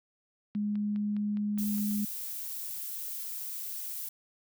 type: tone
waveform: sine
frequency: 207.7 Hz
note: G#3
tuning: in tune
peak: -28 dBFS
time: 0.55-2.05 s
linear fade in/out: 5 ms
type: click train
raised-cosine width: 0.3 ms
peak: -36 dBFS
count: 7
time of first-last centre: 0.55-1.782 s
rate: 4.87 Hz
type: noise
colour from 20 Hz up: violet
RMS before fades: -38 dBFS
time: 1.58-4.09 s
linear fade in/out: 5 ms
effects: none